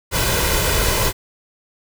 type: noise with comb filter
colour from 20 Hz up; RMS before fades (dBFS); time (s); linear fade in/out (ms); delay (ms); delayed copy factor
pink; -18; 0.11-1.13; 50; 2; +0.6
effects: none